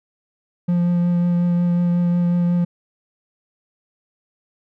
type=tone with vibrato; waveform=triangle; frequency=174.61 Hz; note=F3; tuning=in tune; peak=-13 dBFS; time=0.68-2.65 s; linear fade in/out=10 ms; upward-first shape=triangle; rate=5.5 Hz; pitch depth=14 cents each way; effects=none